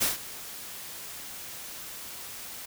white noise with ADSR envelope, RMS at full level -24 dBFS, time 0-2.66 s, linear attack 21 ms, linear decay 150 ms, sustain -17 dB, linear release 10 ms, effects none

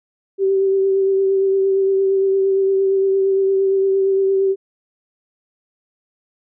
sine tone with vibrato, 387.6 Hz, G4, 20 cents flat, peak -13 dBFS, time 0.38-4.56 s, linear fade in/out 50 ms, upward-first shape triangle, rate 8.7 Hz, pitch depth 22 cents each way, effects none

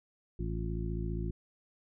harmonic tone with a mistuned harmonic, 55 Hz, A1, in tune, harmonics 1 / 2 / 3 / 4 / 5 / 6, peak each -35 / -39 / -39 / -45 / -47 / -42 dBFS, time 0.39-1.31 s, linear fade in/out 5 ms, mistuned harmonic 6, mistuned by +97 cents, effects none

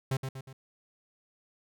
45% pulse tone with echo, 132.8 Hz, C3, 26 cents sharp, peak -27 dBFS, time 0.11-0.17 s, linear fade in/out 5 ms, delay 120 ms, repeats 3, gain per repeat -6 dB, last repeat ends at 0.53 s, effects none

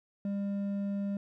sine tone with hard clipping, 200 Hz, G3, 35 cents sharp, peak -32 dBFS, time 0.25-1.17 s, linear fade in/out 2 ms, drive 5 dB, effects none

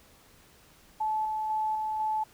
sine tone with tremolo, 866 Hz, A5, 28 cents flat, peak -26 dBFS, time 1-2.24 s, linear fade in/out 10 ms, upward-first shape square, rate 2 Hz, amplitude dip 25%, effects pink hiss -58 dBFS RMS until 2.33 s

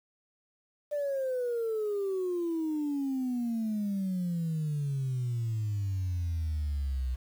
sine exponential sweep, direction down, 594 to 61.74 Hz, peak -27 dBFS, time 0.91-7.16 s, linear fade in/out 20 ms, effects tanh soft clip ceiling -26 dBFS + 9-bit

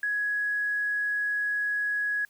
triangle tone with tanh clipping, 1672 Hz, G#6, 11 cents sharp, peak -25 dBFS, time 0.03-2.25 s, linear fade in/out 2 ms, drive 3 dB, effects white hiss -63 dBFS RMS until 2.29 s

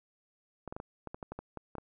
clicks, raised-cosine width 1 ms, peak -26 dBFS, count 12, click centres 0.677 / 0.725 / 0.765 / 0.801 / 1.073 / 1.145 / 1.228 / 1.32 / 1.39 / 1.573 / 1.753 / 1.783 s, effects none

